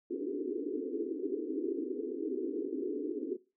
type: band-pass noise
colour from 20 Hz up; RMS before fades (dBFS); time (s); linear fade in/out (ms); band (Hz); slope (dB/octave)
white; -36; 0.1-3.37; 10; 260 to 440; 96
effects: noise-tail reverb RT60 0.3 s tail -20 dB re dry